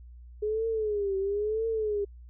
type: tone with vibrato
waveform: sine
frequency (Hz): 418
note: G#4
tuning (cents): +11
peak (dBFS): -26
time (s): 0.42-2.05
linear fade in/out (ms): 10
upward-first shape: triangle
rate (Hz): 1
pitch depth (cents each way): 150
effects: added 60 Hz sine -45 dBFS peak until 2.29 s